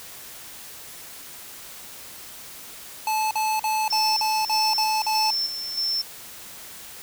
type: tone bursts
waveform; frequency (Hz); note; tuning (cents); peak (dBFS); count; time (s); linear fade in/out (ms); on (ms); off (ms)
square; 868; A5; -24; -22; 8; 3.07-5.305; 2; 240; 45
type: tone with tremolo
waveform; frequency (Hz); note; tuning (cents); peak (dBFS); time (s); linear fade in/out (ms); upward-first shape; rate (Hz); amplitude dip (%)
sine; 5360; E8; +28; -22; 3.9-6.02; 10; square; 1.6; 55
effects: white hiss -41 dBFS RMS until 7.02 s